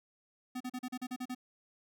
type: tone bursts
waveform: square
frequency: 251.9 Hz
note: B3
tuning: 34 cents sharp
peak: -37 dBFS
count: 9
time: 0.55-1.349 s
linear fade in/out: 10 ms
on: 55 ms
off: 38 ms
effects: none